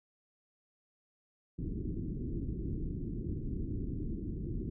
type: low-pass noise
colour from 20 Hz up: pink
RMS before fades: -37 dBFS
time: 1.58-4.7 s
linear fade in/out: 10 ms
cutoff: 370 Hz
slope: 48 dB/octave
effects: none